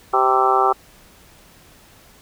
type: harmonic tone with a mistuned harmonic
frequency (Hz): 130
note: C3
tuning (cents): -11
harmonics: 3 / 4 / 5 / 6 / 7 / 8 / 9 / 10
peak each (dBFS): -21 / -27 / -29 / -18 / -24 / -26 / -19 / -21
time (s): 0.13-0.73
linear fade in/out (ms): 10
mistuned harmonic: 10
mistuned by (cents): +34
effects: pink hiss -49 dBFS RMS until 2.21 s